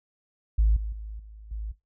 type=tone with level steps; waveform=sine; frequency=53.4 Hz; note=G#1; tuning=49 cents sharp; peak=-16 / -28 / -34 / -42 / -30 dBFS; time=0.58-1.72 s; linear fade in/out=10 ms; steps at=0.76 / 0.92 / 1.19 / 1.51 s; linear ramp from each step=5 ms; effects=noise-tail reverb RT60 0.2 s tail -17 dB re dry + tanh soft clip ceiling -13 dBFS